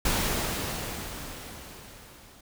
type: noise with level ramp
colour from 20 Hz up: pink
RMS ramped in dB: -25 to -53 dBFS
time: 0.05-2.41 s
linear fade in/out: 5 ms
effects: none